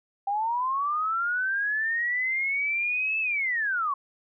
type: linear two-way sweep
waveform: sine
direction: up then down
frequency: 784 to 2637 to 1077 Hz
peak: -24 dBFS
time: 0.27-3.94 s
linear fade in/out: 5 ms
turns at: 3.2 s
effects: none